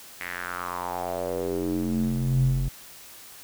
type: tone with band-pass filter sweep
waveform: square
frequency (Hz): 44.4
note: F1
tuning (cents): +29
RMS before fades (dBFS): -27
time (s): 0.2-2.69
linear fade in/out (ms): 10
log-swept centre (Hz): 2100 to 94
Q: 4.2
effects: white hiss -46 dBFS RMS until 3.43 s